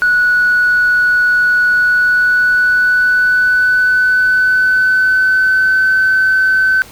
sine tone with pitch glide, 1470 to 1526.2 Hz, F#6 to G6, -12 to -47 cents, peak -7 dBFS, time 0.02-6.82 s, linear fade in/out 0 ms, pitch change +65 cents, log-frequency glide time 1.76-5.92 s, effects tanh soft clip ceiling -5 dBFS + pink hiss -37 dBFS RMS until 6.91 s

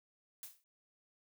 blue noise with exponential decay, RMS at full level -44 dBFS, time 0.43-0.64 s, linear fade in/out 1 ms, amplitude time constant 45 ms, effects none

